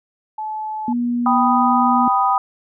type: tone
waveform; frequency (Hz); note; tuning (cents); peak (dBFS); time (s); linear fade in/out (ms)
sine; 863; A5; -34; -23; 0.38-0.93; 5
type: tone with pitch glide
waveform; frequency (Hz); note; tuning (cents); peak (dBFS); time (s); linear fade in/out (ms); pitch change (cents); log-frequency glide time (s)
sine; 240.8 to 243.2; B3 to B3; -44 to -26; -17; 0.88-2.08; 2; +18; 1.27-1.52
type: chord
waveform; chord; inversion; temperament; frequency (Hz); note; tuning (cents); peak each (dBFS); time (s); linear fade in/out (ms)
sine; G augmented; none; equal; 784 / 987.8 / 1244.5; G5 / B5 / D#6; 0 / 0 / 0; -18; 1.26-2.38; 2
effects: none